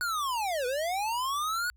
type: linear two-way sweep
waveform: square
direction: down then up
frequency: 1480 to 479.5 to 1480 Hz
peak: -29 dBFS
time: 0.01-1.7 s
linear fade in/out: 0 ms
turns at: 0.66 s
effects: added 60 Hz sine -57 dBFS peak until 1.76 s